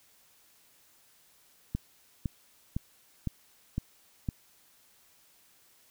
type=click train; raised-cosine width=5 ms; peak=-18 dBFS; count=6; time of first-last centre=1.75-4.288 s; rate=1.97 Hz; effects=white hiss -63 dBFS RMS until 5.9 s